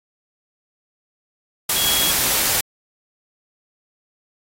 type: tone in noise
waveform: sine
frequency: 3322 Hz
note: G#7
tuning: in tune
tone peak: -22 dBFS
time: 1.76-2.11 s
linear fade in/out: 5 ms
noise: white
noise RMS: -19 dBFS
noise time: 1.69-2.61 s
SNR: -6 dB
effects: AAC 48 kbps